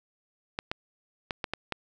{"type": "clicks", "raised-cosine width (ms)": 0.3, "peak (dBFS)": -14, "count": 6, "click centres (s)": [0.589, 0.715, 1.308, 1.442, 1.536, 1.723], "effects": []}